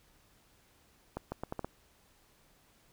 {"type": "accelerating click train", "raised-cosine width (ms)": 1, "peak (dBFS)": -22, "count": 6, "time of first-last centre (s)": [1.17, 1.646], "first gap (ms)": 150, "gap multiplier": 0.77, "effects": ["pink hiss -66 dBFS RMS until 2.92 s"]}